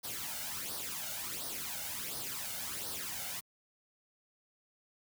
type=noise with flanger; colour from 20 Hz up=white; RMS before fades=-40 dBFS; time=0.03-3.41 s; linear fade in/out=20 ms; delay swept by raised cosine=0.2 to 1.4 ms; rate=1.4 Hz; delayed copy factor=+0.65; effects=high-pass 60 Hz 12 dB/octave